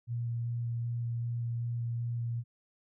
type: tone with vibrato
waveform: sine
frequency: 118.1 Hz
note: A#2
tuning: 23 cents sharp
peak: -31 dBFS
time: 0.07-2.44 s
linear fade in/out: 50 ms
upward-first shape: square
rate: 2.6 Hz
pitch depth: 8 cents each way
effects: none